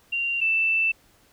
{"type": "tone pair in turn", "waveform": "sine", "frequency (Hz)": [2768, 2657], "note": ["F7", "E7"], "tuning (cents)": [-16, 13], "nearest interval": "minor second", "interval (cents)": 71, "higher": "first", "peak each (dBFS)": [-23, -19], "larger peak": "second", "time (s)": [[0.12, 0.41], [0.41, 0.92]], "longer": "second", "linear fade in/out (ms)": 10, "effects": ["pink hiss -59 dBFS RMS until 1.32 s"]}